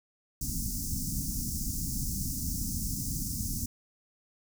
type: band-stop noise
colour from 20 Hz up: pink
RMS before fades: -33 dBFS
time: 0.41-3.66 s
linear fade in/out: 5 ms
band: 270 to 5300 Hz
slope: 48 dB/octave
effects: none